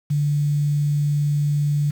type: tone with quantisation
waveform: sine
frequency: 146.3 Hz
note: D3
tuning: 6 cents flat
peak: -17 dBFS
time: 0.1-1.91 s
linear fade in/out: 10 ms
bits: 7
effects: none